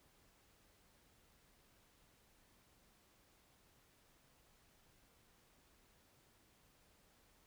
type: silence
effects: pink hiss -71 dBFS RMS until 7.46 s